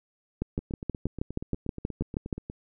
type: two click trains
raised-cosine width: 3 ms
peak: -23 / -15 dBFS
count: 17 / 13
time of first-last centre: 0.59-2.499 / 0.42-2.328 s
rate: 8.38 / 6.29 Hz
effects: none